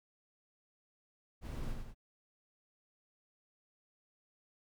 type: noise with echo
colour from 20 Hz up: brown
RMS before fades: -41 dBFS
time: 1.41-1.76 s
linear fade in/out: 50 ms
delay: 94 ms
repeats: 2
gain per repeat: -4 dB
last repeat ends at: 1.948 s
effects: none